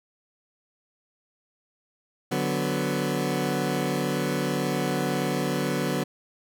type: chord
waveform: 20% pulse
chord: B minor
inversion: first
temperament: equal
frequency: 146.83 / 185 / 246.9 Hz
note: D3 / F#3 / B3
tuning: 0 / 0 / 0 cents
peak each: -24 dBFS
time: 2.31-6.04 s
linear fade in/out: 10 ms
effects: none